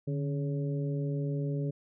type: harmonic tone with a mistuned harmonic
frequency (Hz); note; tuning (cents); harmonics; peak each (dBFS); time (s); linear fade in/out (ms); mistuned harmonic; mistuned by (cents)
140; C#3; +18; 1 / 2 / 3 / 4; -30 / -38 / -39 / -44; 0.07-1.71; 10; 1; +81
effects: none